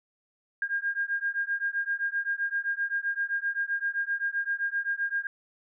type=beating tone pair; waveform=sine; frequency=1611 / 1618.7 Hz; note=G6 / G#6; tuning=+47 / -45 cents; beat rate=7.7 Hz; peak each=-30 dBFS; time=0.62-5.27 s; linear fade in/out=2 ms; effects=none

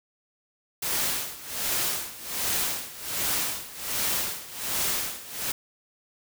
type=noise with tremolo; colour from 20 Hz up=white; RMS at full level=-26 dBFS; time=0.82-5.52 s; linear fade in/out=5 ms; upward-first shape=sine; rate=1.3 Hz; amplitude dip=85%; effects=none

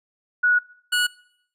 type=tone pair in turn; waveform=sine / 25% pulse; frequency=1463 / 1463 Hz; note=F#6 / F#6; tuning=-20 / -20 cents; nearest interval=unison; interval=0 cents; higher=neither; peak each=-15 dBFS; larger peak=neither; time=0.43-0.59 / 0.92-1.07 s; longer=first; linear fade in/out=10 ms; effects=noise-tail reverb RT60 0.7 s tail -23 dB re dry + resampled to 32000 Hz

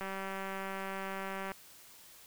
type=click train; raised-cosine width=0.5 ms; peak=-25 dBFS; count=292; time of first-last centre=0.01-1.518 s; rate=193 Hz; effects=white hiss -56 dBFS RMS until 2.26 s

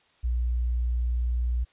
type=tone; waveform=sine; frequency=60.1 Hz; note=B1; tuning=46 cents flat; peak=-23 dBFS; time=0.23-1.65 s; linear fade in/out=20 ms; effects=white hiss -63 dBFS RMS until 1.72 s + resampled to 8000 Hz

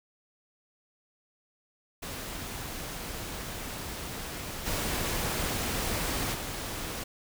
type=noise with level steps; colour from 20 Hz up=pink; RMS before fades=-38 / -31 / -36 dBFS; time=2.02-7.04 s; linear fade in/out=10 ms; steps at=4.65 / 6.33 s; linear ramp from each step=20 ms; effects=none

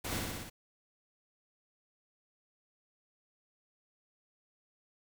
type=noise with echo; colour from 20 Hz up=pink; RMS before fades=-38 dBFS; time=0.04-0.19 s; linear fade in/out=10 ms; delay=62 ms; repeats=5; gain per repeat=-2 dB; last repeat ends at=0.5 s; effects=none

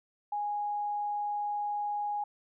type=tone; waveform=sine; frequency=827 Hz; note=G#5; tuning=8 cents flat; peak=-30 dBFS; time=0.32-2.24 s; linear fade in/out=5 ms; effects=none

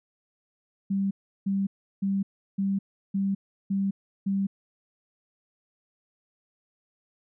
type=tone bursts; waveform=sine; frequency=196 Hz; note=G3; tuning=in tune; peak=-23 dBFS; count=7; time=0.9-4.47 s; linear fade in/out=10 ms; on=210 ms; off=350 ms; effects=none

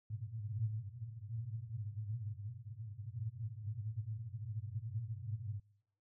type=band-pass noise; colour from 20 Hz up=pink; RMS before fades=-43 dBFS; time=0.1-5.6 s; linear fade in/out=5 ms; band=100 to 120 Hz; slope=96 dB/octave; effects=noise-tail reverb RT60 0.8 s tail -26 dB re dry

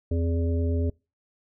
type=harmonic tone with a mistuned harmonic; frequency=83 Hz; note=E2; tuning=12 cents sharp; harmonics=1 / 3 / 5 / 7; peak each=-23 / -31 / -33 / -38 dBFS; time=0.11-0.9 s; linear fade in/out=5 ms; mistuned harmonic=3; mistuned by=+60 cents; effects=noise-tail reverb RT60 0.3 s tail -26 dB re dry

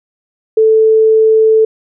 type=tone; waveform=sine; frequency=440 Hz; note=A4; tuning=in tune; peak=-5 dBFS; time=0.57-1.65 s; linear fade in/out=5 ms; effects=none

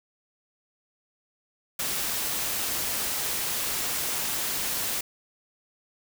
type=noise; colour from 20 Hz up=white; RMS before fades=-29 dBFS; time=1.79-5.01 s; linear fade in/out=5 ms; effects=none

